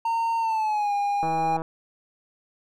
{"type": "tone with pitch glide", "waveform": "triangle", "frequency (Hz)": [916, 811.4], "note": ["A#5", "G#5"], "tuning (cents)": [-31, -41], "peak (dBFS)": -20, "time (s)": [0.05, 1.57], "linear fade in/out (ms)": 5, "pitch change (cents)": -210, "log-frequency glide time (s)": [0.39, 0.93]}
{"type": "click train", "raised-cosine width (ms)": 1, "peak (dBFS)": -18, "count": 64, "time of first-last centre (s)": [1.23, 1.619], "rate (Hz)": 162}
{"effects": []}